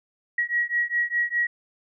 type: beating tone pair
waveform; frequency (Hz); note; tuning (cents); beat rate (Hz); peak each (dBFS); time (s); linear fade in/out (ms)
sine; 1907 / 1911.9; A#6 / A#6; +39 / +43; 4.9; -25; 0.38-1.47; 5
effects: none